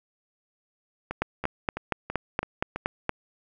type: two click trains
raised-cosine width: 0.5 ms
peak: -16 / -9 dBFS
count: 6 / 9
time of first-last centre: 1.11-2.76 / 1.22-3.094 s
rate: 3.03 / 4.27 Hz
effects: none